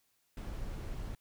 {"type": "noise", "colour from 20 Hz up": "brown", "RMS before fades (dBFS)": -40, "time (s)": [0.37, 1.15], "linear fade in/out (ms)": 2, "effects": ["white hiss -75 dBFS RMS until 1.2 s"]}